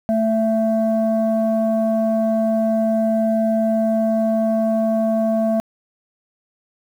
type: tone pair together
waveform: sine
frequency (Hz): 221.9 / 666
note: A3 / E5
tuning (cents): +15 / +18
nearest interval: octave + perfect fifth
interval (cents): 1903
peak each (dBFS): -17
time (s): 0.09-5.6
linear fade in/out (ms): 0
effects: tanh soft clip ceiling -10 dBFS + 8-bit